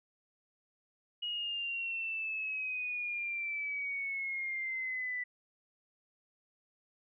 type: exponential sweep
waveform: sine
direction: down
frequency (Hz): 2900 to 1975.5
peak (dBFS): -34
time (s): 1.22-5.24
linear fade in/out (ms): 10
effects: none